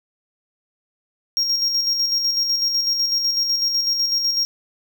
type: tone with tremolo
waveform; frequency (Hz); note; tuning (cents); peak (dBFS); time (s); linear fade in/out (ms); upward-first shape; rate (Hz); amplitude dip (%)
triangle; 5580; F8; -2; -15; 1.37-4.45; 0; square; 8; 40
effects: none